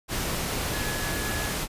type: tone in noise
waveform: sine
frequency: 1694 Hz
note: G#6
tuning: 34 cents sharp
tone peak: -35 dBFS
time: 0.71-1.53 s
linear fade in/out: 50 ms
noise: pink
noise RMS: -29 dBFS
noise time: 0.08-1.68 s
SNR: -9 dB
effects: resampled to 32000 Hz